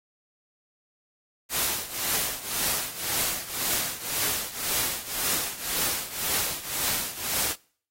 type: noise with tremolo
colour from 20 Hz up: white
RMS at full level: -25 dBFS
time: 1.49-7.56 s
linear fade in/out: 50 ms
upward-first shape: triangle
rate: 1.9 Hz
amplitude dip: 85%
effects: noise-tail reverb RT60 0.5 s tail -24 dB re dry + AAC 48 kbps